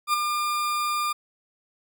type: tone with ADSR envelope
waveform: 40% pulse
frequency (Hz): 1202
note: D6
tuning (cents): +40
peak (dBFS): -17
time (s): 0.07-1.13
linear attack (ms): 65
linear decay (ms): 10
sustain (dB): -6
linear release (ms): 11
effects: none